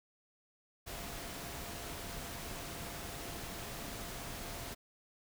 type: tone in noise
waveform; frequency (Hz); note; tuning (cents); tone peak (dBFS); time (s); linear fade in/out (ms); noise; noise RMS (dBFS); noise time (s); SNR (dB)
sine; 688; F5; -26; -54; 0.86-4.75; 20; pink; -44; 0.86-4.75; -13
effects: none